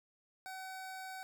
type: tone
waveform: 25% pulse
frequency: 757 Hz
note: F#5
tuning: 39 cents sharp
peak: -40 dBFS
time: 0.46-1.23 s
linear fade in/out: 0 ms
effects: none